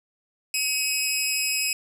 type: tone with amplitude modulation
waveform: 15% pulse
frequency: 2548 Hz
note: D#7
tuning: 41 cents sharp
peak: -13 dBFS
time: 0.54-1.73 s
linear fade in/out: 2 ms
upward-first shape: sine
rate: 273 Hz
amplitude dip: 60%
effects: none